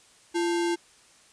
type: tone with sample-and-hold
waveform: sine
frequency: 342.1 Hz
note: F4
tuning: 36 cents flat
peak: -23 dBFS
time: 0.34-0.76 s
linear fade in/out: 20 ms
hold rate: 1225 Hz
effects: white hiss -57 dBFS RMS until 1.32 s + resampled to 22050 Hz